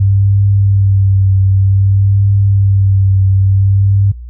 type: tone with vibrato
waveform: sine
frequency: 98 Hz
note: G2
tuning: in tune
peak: -6 dBFS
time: 0-4.12 s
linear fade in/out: 10 ms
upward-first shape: triangle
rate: 0.54 Hz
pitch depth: 35 cents each way
effects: added 60 Hz sine -25 dBFS peak until 4.29 s

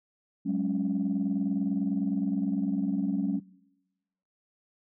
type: chord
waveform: sine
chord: F# suspended second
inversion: none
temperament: equal with one note detuned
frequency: 188.01 / 207.7 / 277.2 Hz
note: F#3 / G#3 / C#4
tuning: +28 / 0 / 0 cents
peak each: -29 dBFS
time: 0.45-3.4 s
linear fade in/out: 20 ms
effects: noise-tail reverb RT60 1.0 s tail -23 dB re dry + tanh soft clip ceiling -19 dBFS

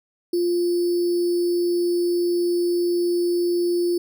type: tone with sample-and-hold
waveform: sine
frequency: 349.2 Hz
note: F4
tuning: in tune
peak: -18 dBFS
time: 0.33-3.98 s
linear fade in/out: 5 ms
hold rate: 4900 Hz
effects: none

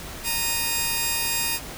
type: tone pair together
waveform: 5% pulse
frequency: 927.7 / 2475 Hz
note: A#5 / D#7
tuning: -9 / -10 cents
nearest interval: octave + perfect fourth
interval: 1699 cents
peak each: -15 dBFS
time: 0.23-1.6 s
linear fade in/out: 50 ms
effects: pink hiss -37 dBFS RMS until 1.77 s

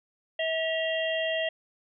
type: harmonic tone with a mistuned harmonic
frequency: 645 Hz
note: E5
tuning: 38 cents flat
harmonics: 1 / 3 / 4 / 5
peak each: -28 / -33 / -34 / -35 dBFS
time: 0.39-1.49 s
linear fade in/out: 5 ms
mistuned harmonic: 4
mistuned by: +130 cents
effects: none

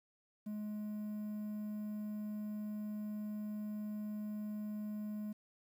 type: tone with quantisation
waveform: triangle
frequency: 210.8 Hz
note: G#3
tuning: 26 cents sharp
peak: -37 dBFS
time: 0.46-5.33 s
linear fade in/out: 10 ms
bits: 11
effects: none

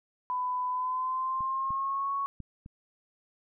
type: tone with pitch glide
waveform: sine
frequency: 1000 to 1109.6 Hz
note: B5 to C#6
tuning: +21 to +1 cents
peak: -28 dBFS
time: 0.3-2.26 s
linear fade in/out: 0 ms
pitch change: +180 cents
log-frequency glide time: 0.69-2.13 s
type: clicks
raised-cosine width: 5 ms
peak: -34 / -31 / -28 / -33 dBFS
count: 4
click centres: 1.407 / 1.706 / 2.403 / 2.661 s
effects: none

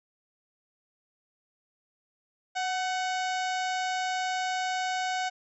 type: harmonic tone with a mistuned harmonic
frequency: 740 Hz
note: F#5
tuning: in tune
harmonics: 1 / 2 / 3 / 4 / 5 / 6 / 7 / 8 / 9 / 10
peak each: -29 / -35 / -39 / -41 / -43 / -45 / -46 / -47 / -48 / -49 dBFS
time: 2.55-5.3 s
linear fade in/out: 20 ms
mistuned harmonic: 2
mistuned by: +44 cents
effects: none

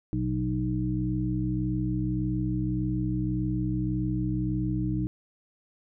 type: harmonic tone with a mistuned harmonic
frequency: 61.74 Hz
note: B1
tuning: in tune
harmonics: 1 / 2 / 3 / 5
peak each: -34 / -29 / -32 / -30 dBFS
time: 0.13-5.07 s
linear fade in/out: 0 ms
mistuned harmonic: 1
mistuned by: -140 cents
effects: none

